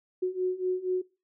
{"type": "beating tone pair", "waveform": "sine", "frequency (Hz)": [365.3, 369.5], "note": ["F#4", "F#4"], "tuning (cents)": [-22, -2], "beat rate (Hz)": 4.2, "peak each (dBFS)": [-31, -28], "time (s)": [0.22, 1.02], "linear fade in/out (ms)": 10, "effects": ["noise-tail reverb RT60 0.3 s tail -22 dB re dry"]}